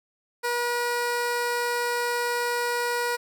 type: tone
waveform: 15% pulse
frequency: 481.2 Hz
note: B4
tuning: 45 cents flat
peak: -18 dBFS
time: 0.43-3.17 s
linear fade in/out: 20 ms
effects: none